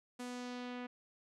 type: tone with low-pass filter sweep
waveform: sawtooth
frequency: 246.9 Hz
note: B3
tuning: in tune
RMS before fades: -44 dBFS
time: 0.19-0.87 s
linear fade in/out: 10 ms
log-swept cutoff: 10000 to 2400 Hz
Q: 1.3
effects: none